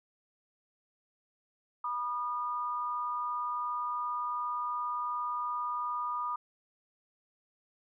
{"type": "tone pair together", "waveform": "sine", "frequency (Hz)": [976, 1218.7], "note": ["B5", "D#6"], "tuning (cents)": [-21, -36], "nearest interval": "major third", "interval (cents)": 385, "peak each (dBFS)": [-36, -33], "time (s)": [1.84, 6.36], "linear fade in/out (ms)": 5, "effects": []}